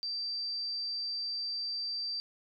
sine tone, 4677 Hz, D8, 8 cents flat, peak -33 dBFS, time 0.03-2.2 s, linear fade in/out 0 ms, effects none

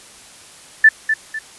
sine tone with echo, 1760 Hz, A6, in tune, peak -4 dBFS, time 0.84-0.89 s, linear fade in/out 5 ms, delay 250 ms, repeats 2, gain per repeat -9 dB, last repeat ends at 1.39 s, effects white hiss -42 dBFS RMS until 1.58 s + resampled to 24000 Hz

